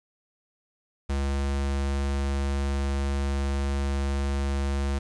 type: tone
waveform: square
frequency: 69.3 Hz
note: C#2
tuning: in tune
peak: -25 dBFS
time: 1.09-4.99 s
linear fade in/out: 10 ms
effects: resampled to 22050 Hz + 9-bit